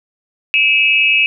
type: tone with amplitude modulation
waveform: sine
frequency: 2594 Hz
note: E7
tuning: 28 cents flat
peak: -5 dBFS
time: 0.54-1.26 s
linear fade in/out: 0 ms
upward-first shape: sine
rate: 262 Hz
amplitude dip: 95%
effects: none